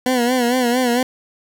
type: tone with vibrato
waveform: 20% pulse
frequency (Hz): 246.9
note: B3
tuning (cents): 0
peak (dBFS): -10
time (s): 0.06-1.03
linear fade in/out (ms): 2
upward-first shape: sine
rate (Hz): 4.4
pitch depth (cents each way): 78
effects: none